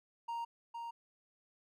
triangle tone with echo, 932.3 Hz, A#5, in tune, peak -35 dBFS, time 0.28-0.45 s, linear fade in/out 10 ms, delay 460 ms, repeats 1, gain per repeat -4 dB, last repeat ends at 0.91 s, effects none

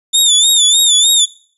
25% pulse tone with vibrato, 3592 Hz, A7, 35 cents sharp, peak -3 dBFS, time 0.13-1.26 s, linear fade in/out 20 ms, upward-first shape sine, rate 3.3 Hz, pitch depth 87 cents each way, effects noise-tail reverb RT60 0.5 s tail -21 dB re dry + resampled to 32000 Hz

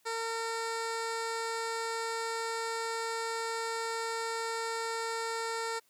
15% pulse tone with low-pass filter, 455.5 Hz, A#4, 40 cents flat, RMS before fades -35 dBFS, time 0.05-5.8 s, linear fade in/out 20 ms, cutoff 8100 Hz, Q 1.4, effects white hiss -69 dBFS RMS until 5.89 s + high-pass 150 Hz 12 dB/octave

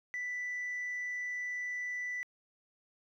sine tone, 1979 Hz, B6, 3 cents sharp, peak -33 dBFS, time 0.14-2.23 s, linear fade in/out 0 ms, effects tanh soft clip ceiling -33 dBFS + 12-bit

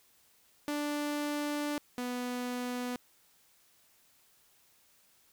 sawtooth tone pair in turn, 293.7 / 247 Hz, D4 / B3, 0 / 0 cents, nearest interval minor third, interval 300 cents, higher first, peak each -28 / -30 dBFS, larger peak first, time 0.68-1.78 / 1.98-2.96 s, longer first, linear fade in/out 0 ms, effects white hiss -66 dBFS RMS until 5.32 s

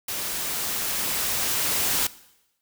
white noise with level ramp, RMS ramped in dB -30 to -23 dBFS, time 0.08-2.07 s, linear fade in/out 5 ms, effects noise-tail reverb RT60 0.9 s tail -19 dB re dry

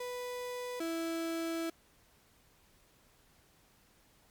35% pulse tone pair in turn, 494.1 / 329.8 Hz, B4 / E4, +1 / +1 cents, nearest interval perfect fifth, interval 700 cents, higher first, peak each -36 / -32 dBFS, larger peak second, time 0-0.8 / 0.8-1.7 s, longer second, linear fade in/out 5 ms, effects pink hiss -66 dBFS RMS until 4.3 s + MP3 96 kbps

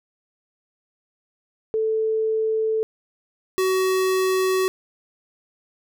sine / square tone pair in turn, 440 / 375.8 Hz, A4 / F#4, 0 / +27 cents, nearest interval minor third, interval 273 cents, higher first, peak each -19 dBFS, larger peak neither, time 1.74-2.83 / 3.58-4.68 s, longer second, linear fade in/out 0 ms, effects none

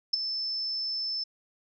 sine tone with ADSR envelope, 5274 Hz, E8, in tune, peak -18 dBFS, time 0.13-1.24 s, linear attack 9 ms, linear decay 10 ms, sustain -11 dB, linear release 9 ms, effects none

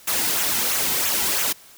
white noise with flanger, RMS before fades -22 dBFS, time 0.07-1.53 s, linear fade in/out 10 ms, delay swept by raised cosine 0.2 to 1.8 ms, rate 3 Hz, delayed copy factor -0.5, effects white hiss -48 dBFS RMS until 1.77 s

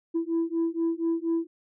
sine beating tone pair, 329.6 / 333.8 Hz, E4 / E4, 0 / +22 cents, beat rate 4.2 Hz, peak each -26 dBFS, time 0.14-1.47 s, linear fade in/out 20 ms, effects tanh soft clip ceiling -20 dBFS

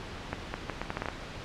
accelerating click train, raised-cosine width 0.5 ms, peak -16 dBFS, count 9, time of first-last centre 0.33-1.086 s, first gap 210 ms, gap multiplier 0.75, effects pink hiss -41 dBFS RMS until 1.44 s + low-pass 4000 Hz 12 dB/octave

